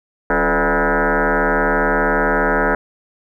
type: tone with frequency modulation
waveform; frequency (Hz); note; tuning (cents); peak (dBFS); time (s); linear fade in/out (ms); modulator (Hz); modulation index
sine; 507; B4; +45; -13; 0.3-2.75; 2; 157; 7.6
effects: 9-bit